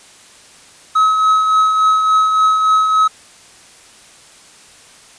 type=tone with tremolo; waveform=triangle; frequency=1281 Hz; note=E6; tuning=50 cents flat; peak=-6 dBFS; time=0.95-3.08 s; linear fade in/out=10 ms; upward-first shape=triangle; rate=3.5 Hz; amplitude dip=45%; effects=white hiss -43 dBFS RMS until 5.18 s + resampled to 22050 Hz